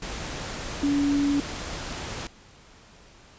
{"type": "tone in noise", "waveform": "sine", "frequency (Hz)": 284.6, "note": "C#4", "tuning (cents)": 46, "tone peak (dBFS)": -20, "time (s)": [0.83, 1.4], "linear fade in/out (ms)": 2, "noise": "pink", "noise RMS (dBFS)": -34, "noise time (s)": [0.02, 2.27], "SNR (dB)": 11, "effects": ["pink hiss -52 dBFS RMS until 3.38 s", "resampled to 16000 Hz"]}